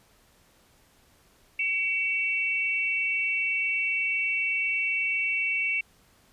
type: tone pair together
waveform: sine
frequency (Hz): 2261 / 2689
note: C#7 / E7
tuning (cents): +34 / +34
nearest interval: minor third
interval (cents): 300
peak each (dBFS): -27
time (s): 1.59-5.81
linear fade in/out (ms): 5
effects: pink hiss -61 dBFS RMS until 6.32 s + resampled to 32000 Hz